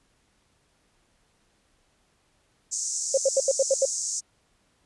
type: band-pass noise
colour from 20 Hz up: pink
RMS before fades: -30 dBFS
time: 2.71-4.21 s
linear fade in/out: 20 ms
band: 6000 to 7800 Hz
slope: 48 dB/octave
type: tone bursts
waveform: sine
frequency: 539 Hz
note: C#5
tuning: 49 cents flat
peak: -17 dBFS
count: 7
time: 3.14-3.854 s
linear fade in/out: 5 ms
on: 36 ms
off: 77 ms
effects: pink hiss -67 dBFS RMS until 4.85 s + resampled to 24000 Hz